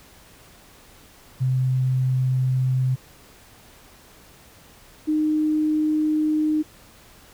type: tone pair in turn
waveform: sine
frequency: 129.2 / 307.3 Hz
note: C3 / D#4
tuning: -21 / -21 cents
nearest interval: octave + minor third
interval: 1500 cents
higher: second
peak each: -18 dBFS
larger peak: neither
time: 1.4-2.96 / 5.07-6.63 s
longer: neither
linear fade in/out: 20 ms
effects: pink hiss -50 dBFS RMS until 7.33 s